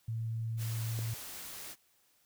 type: tone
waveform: sine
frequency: 113.2 Hz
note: A2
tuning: 50 cents sharp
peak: -33 dBFS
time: 0.08-1.14 s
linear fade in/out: 5 ms
type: noise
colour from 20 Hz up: white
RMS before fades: -45 dBFS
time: 0.57-1.76 s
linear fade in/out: 50 ms
type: click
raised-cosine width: 2 ms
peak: -30 dBFS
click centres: 0.99 s
effects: white hiss -70 dBFS RMS until 2.25 s